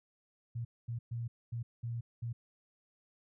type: tone bursts at uneven times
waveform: sine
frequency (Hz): 117.4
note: A#2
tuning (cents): +13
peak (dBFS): -35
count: 6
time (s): 0.55-0.65 / 0.88-0.99 / 1.11-1.28 / 1.52-1.63 / 1.83-2.01 / 2.22-2.33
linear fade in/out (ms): 10
effects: none